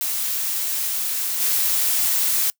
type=noise with level steps; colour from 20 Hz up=blue; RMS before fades=-24 / -20 dBFS; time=0.01-2.5 s; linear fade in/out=0 ms; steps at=1.4 s; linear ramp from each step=20 ms; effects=noise-tail reverb RT60 0.1 s tail -24 dB re dry